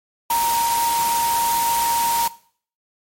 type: tone in noise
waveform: sine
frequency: 932.3 Hz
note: A#5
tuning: in tune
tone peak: -17 dBFS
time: 0.3-2.28 s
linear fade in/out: 5 ms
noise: white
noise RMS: -25 dBFS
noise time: 0.3-2.28 s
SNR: +5 dB
effects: noise-tail reverb RT60 0.5 s tail -18 dB re dry + MP3 64 kbps